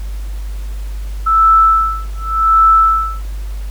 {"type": "tone with tremolo", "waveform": "sine", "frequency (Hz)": 1318.5, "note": "E6", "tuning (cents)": 0, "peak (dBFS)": -5, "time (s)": [1.26, 3.22], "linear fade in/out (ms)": 10, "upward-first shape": "sine", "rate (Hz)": 0.88, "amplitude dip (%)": 100, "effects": ["added 50 Hz sine -20 dBFS peak until 3.7 s", "pink hiss -41 dBFS RMS until 3.7 s"]}